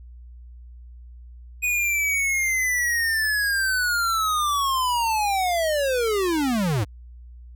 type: linear sweep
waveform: square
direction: down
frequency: 2489 to 92.2 Hz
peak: -21 dBFS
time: 1.62-6.85 s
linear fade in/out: 20 ms
effects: added 60 Hz sine -40 dBFS peak until 7.55 s